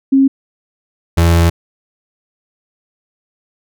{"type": "tone pair in turn", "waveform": ["sine", "35% pulse"], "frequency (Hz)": [270.3, 84.4], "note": ["C#4", "E2"], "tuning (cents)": [-44, 41], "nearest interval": "octave + minor sixth", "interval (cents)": 2015, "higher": "first", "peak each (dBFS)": [-6, -6], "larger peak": "neither", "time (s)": [[0.12, 0.28], [1.17, 1.5]], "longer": "second", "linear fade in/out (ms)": 10, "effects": []}